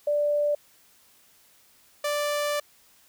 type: tone pair in turn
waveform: sine / sawtooth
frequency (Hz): 587.3 / 587.3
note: D5 / D5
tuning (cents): 0 / 0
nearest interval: unison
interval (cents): 0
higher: neither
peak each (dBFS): -21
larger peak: neither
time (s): 0.07-0.55 / 2.04-2.6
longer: second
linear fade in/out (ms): 5
effects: white hiss -59 dBFS RMS until 3.08 s